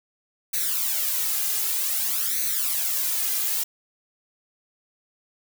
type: noise with flanger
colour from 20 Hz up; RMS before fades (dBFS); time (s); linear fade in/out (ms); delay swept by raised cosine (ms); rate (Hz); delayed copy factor
blue; -25; 0.53-3.64; 10; 0.48 to 2.48; 0.53; +0.8
effects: none